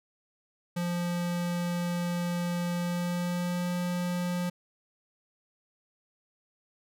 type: tone with pitch glide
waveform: square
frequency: 174.61 to 177.25 Hz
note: F3 to F3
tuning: 0 to +26 cents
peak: -29 dBFS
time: 0.76-4.5 s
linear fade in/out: 10 ms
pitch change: +26 cents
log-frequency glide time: 2.73-3.73 s
effects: none